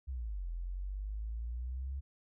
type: exponential two-way sweep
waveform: sine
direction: down then up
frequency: 69.3 to 42 to 69.3 Hz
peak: -36 dBFS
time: 0.07-2.01 s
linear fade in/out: 20 ms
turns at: 0.49 s
effects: none